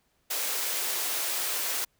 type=high-pass noise; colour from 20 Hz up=white; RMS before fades=-30 dBFS; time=0.3-1.85 s; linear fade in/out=10 ms; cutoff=350 Hz; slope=24 dB/octave; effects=pink hiss -71 dBFS RMS until 1.99 s